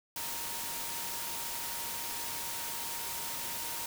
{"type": "tone in noise", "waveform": "sine", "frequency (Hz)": 932.3, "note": "A#5", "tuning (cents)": 0, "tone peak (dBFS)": -46, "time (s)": [0.16, 3.86], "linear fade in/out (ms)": 2, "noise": "white", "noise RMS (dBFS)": -38, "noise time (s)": [0.16, 3.86], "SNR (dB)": -11, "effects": []}